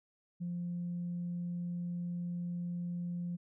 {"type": "tone", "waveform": "sine", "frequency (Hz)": 174.61, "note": "F3", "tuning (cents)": 0, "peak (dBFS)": -34, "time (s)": [0.4, 3.37], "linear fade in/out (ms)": 20, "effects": ["tanh soft clip ceiling -31 dBFS"]}